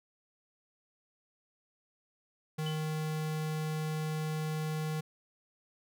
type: tone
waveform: square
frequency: 155.56 Hz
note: D#3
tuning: in tune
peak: -33 dBFS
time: 2.58-5.01 s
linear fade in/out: 10 ms
type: tone with exponential decay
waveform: sine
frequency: 3013 Hz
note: F#7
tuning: 31 cents sharp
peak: -37 dBFS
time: 2.66-2.94 s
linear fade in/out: 5 ms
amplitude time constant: 59 ms
effects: none